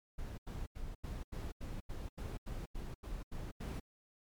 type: noise bursts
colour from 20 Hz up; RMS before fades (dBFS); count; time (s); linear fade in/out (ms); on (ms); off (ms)
brown; -42; 13; 0.18-3.8; 10; 200; 85
effects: MP3 96 kbps